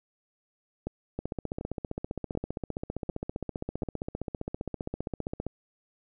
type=two click trains; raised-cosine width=2 ms; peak=-19 / -19 dBFS; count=66 / 5; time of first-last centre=1.19-5.466 / 0.87-3.833 s; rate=15.2 / 1.35 Hz; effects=none